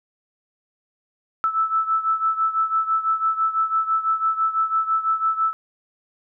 sine beating tone pair, 1313 / 1319 Hz, E6 / E6, -7 / +1 cents, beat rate 6 Hz, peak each -20 / -24 dBFS, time 1.44-5.53 s, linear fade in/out 0 ms, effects none

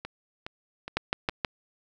two click trains, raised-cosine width 0.3 ms, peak -9 / -20 dBFS, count 4 / 4, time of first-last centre 0.97-1.448 / 0.05-1.295 s, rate 6.28 / 2.41 Hz, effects none

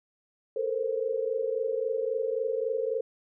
sine tone cluster, 441.5 / 465.2 / 525 Hz, A4 / A#4 / C5, +6 / -4 / +6 cents, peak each -31 dBFS, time 0.56-3.01 s, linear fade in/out 5 ms, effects none

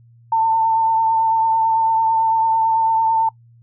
sine tone with vibrato, 897 Hz, A5, 33 cents sharp, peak -13 dBFS, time 0.32-3.29 s, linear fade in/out 5 ms, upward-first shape sine, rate 9 Hz, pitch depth 19 cents each way, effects noise-tail reverb RT60 0.1 s tail -22 dB re dry + added 117 Hz sine -46 dBFS peak until 3.62 s

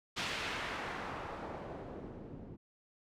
white noise with low-pass filter sweep, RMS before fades -42 dBFS, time 0.16-2.57 s, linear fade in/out 20 ms, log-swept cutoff 3600 to 240 Hz, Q 0.98, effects none

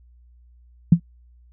sine tone with exponential decay, 170 Hz, F3, 46 cents flat, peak -4 dBFS, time 0.92-1 s, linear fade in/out 5 ms, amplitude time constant 17 ms, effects noise-tail reverb RT60 0.1 s tail -25 dB re dry + added 60 Hz sine -49 dBFS peak until 1.52 s

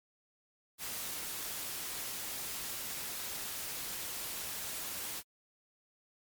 white noise, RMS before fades -40 dBFS, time 0.78-5.23 s, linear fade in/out 50 ms, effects MP3 96 kbps

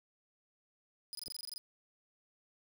sawtooth tone bursts, 4978 Hz, D#8, in tune, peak -38 dBFS, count 11, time 1.13-1.58 s, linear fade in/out 0 ms, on 20 ms, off 23 ms
clicks, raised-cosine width 2 ms, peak -49 / -39 dBFS, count 2, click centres 1.27 / 1.281 s
effects none

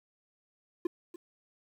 triangle tone with echo, 347.1 Hz, F4, 11 cents flat, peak -24 dBFS, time 0.85-0.87 s, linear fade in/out 5 ms, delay 290 ms, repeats 1, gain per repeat -15 dB, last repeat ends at 1.16 s, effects 10-bit

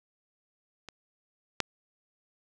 clicks, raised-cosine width 0.2 ms, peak -25 / -8 dBFS, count 2, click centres 0.887 / 1.603 s, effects none

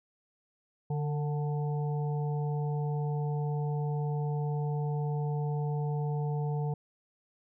harmonic tone with a mistuned harmonic, 146.83 Hz, D3, in tune, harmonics 1 / 3 / 5 / 6, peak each -29 / -39 / -43 / -45 dBFS, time 0.9-6.74 s, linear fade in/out 5 ms, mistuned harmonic 3, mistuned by +37 cents, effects none

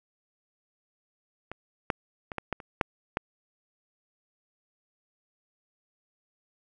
clicks, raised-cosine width 0.5 ms, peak -22 / -10 / -21 / -16 / -14 / -28 / -7 / -11 dBFS, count 8, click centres 1.516 / 1.902 / 2.318 / 2.383 / 2.527 / 2.602 / 2.812 / 3.171 s, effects none

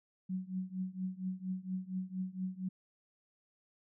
sine tone with tremolo, 186.2 Hz, F#3, 11 cents sharp, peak -32 dBFS, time 0.29-2.69 s, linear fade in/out 10 ms, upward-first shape triangle, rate 4.3 Hz, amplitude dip 95%, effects none

